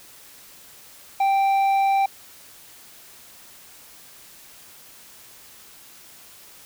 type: tone with tanh clipping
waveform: sine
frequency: 784 Hz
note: G5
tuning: in tune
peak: -18 dBFS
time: 1.2-2.06 s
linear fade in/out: 5 ms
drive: 7 dB
effects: white hiss -47 dBFS RMS until 6.65 s